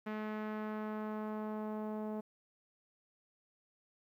sawtooth tone with low-pass filter sweep, 214.4 Hz, A3, 45 cents flat, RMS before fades -40 dBFS, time 0.06-2.21 s, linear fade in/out 10 ms, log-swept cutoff 2000 to 750 Hz, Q 1.3, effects 12-bit

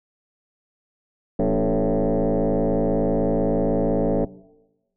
sine tone with frequency modulation, 131.1 Hz, C3, 4 cents sharp, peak -16 dBFS, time 1.39-4.25 s, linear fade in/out 5 ms, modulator 106 Hz, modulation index 4.9, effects noise-tail reverb RT60 1.0 s tail -20 dB re dry + tanh soft clip ceiling -13 dBFS

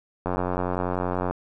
click train, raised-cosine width 1 ms, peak -12 dBFS, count 96, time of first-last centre 0.26-1.31 s, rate 90.5 Hz, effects none

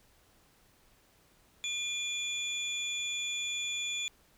sine tone cluster, 2417 / 3444 / 6980 Hz, D7 / A7 / A8, +49 / -38 / -15 cents, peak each -36 / -35 / -39 dBFS, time 1.64-4.08 s, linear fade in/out 0 ms, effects tanh soft clip ceiling -24 dBFS + pink hiss -65 dBFS RMS until 4.37 s

